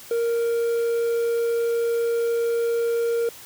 triangle tone, 466.2 Hz, A#4, in tune, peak -18 dBFS, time 0.11-3.29 s, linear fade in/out 2 ms, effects white hiss -43 dBFS RMS until 3.45 s

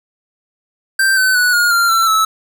square tone with pitch steps, 1568 / 1520.7 / 1474.9 / 1430.4 / 1387.3 / 1345.5 / 1304.9 Hz, G6 / F#6 / F#6 / F6 / F6 / E6 / E6, 0 / +47 / -6 / +41 / -12 / +35 / -18 cents, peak -11 dBFS, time 0.99-2.25 s, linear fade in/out 5 ms, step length 180 ms, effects none

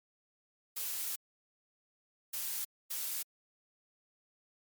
blue noise bursts at uneven times, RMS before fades -37 dBFS, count 3, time 0.76-1.16 / 2.33-2.65 / 2.9-3.23 s, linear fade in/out 10 ms, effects MP3 96 kbps

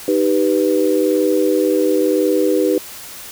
sine chord, Eb augmented, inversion none, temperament equal, 311.1 / 392 / 493.9 Hz, Eb4 / G4 / B4, 0 / 0 / 0 cents, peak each -17 dBFS, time 0.08-2.78 s, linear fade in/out 2 ms, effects white hiss -34 dBFS RMS until 3.31 s

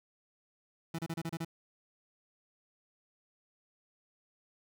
30% pulse tone bursts, 164.81 Hz, E3, in tune, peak -32 dBFS, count 7, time 0.94-1.448 s, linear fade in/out 5 ms, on 46 ms, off 31 ms, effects none

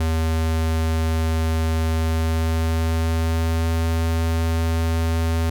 square tone with pitch glide, 80.7 to 82.06 Hz, E2 to E2, -36 to -7 cents, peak -19 dBFS, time 0-5.5 s, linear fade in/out 5 ms, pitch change +29 cents, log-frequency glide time 1.91-3.7 s, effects none

